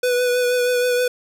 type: tone with vibrato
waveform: square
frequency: 493.9 Hz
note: B4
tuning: in tune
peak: -17 dBFS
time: 0.03-1.08 s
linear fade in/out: 5 ms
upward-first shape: triangle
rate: 6.3 Hz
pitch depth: 24 cents each way
effects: none